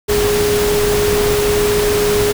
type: tone in noise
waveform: sine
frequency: 415.3 Hz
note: G#4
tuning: in tune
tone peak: -13 dBFS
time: 0.08-2.33 s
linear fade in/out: 20 ms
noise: pink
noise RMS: -19 dBFS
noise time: 0.08-2.33 s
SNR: +3 dB
effects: none